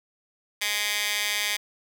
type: tone with high-pass filter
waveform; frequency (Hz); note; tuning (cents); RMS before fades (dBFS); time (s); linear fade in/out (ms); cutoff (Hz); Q
15% pulse; 207.2; G#3; -4; -27; 0.61-1.57; 10; 2400; 1.3
effects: none